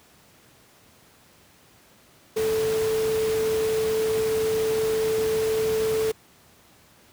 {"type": "tone in noise", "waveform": "sine", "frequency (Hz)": 440, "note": "A4", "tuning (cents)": 0, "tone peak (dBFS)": -21, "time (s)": [2.36, 6.12], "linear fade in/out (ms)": 10, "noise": "pink", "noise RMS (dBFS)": -33, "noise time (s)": [2.36, 6.12], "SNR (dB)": 9, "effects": ["pink hiss -55 dBFS RMS until 7.12 s", "high-pass 80 Hz 12 dB/octave"]}